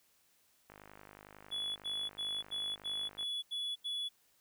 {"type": "click train", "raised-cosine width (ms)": 0.5, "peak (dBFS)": -37, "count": 130, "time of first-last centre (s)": [0.7, 3.229], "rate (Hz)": 51}
{"type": "tone bursts", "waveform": "triangle", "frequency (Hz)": 3407, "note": "G#7", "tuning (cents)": 44, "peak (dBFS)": -34, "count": 8, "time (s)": [1.51, 4.091], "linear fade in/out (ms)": 20, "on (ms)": 250, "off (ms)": 83}
{"effects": ["white hiss -71 dBFS RMS until 4.4 s"]}